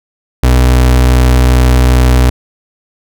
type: tone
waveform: 35% pulse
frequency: 62.5 Hz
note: B1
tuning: 21 cents sharp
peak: -3 dBFS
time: 0.43-2.3 s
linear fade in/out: 5 ms
effects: none